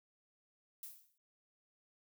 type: noise with exponential decay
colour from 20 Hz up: violet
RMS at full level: -45 dBFS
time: 0.83-1.18 s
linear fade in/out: 1 ms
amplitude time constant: 76 ms
effects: none